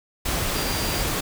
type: tone in noise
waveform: sine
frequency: 4746 Hz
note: D8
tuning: 17 cents sharp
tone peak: -33 dBFS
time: 0.55-1.03 s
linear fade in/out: 10 ms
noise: pink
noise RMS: -25 dBFS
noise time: 0.25-1.21 s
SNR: -11 dB
effects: none